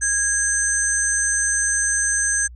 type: tone cluster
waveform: sine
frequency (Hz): 1644 / 6250 / 8270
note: G#6 / G8 / C9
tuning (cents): -18 / -6 / -21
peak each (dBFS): -22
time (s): 0.01-2.48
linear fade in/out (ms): 20
effects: added 60 Hz sine -37 dBFS peak until 2.55 s